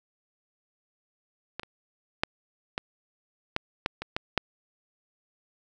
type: clicks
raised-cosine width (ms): 0.3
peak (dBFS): -17 / -26 / -7 / -13 / -10 / -9 / -18 / -12 / -6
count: 9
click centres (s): 1.596 / 1.633 / 2.235 / 2.779 / 3.564 / 3.861 / 4.02 / 4.165 / 4.377
effects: none